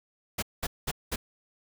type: noise bursts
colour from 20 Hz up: pink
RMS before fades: -30 dBFS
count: 4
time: 0.38-1.16 s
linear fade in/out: 10 ms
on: 45 ms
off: 200 ms
effects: none